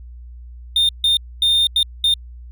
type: tone bursts at uneven times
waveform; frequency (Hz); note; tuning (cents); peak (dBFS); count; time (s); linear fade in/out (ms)
triangle; 3635; A#7; -44; -11; 5; 0.76-0.89 / 1.04-1.17 / 1.42-1.67 / 1.76-1.83 / 2.04-2.14; 2
effects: added 60 Hz sine -34 dBFS peak until 2.51 s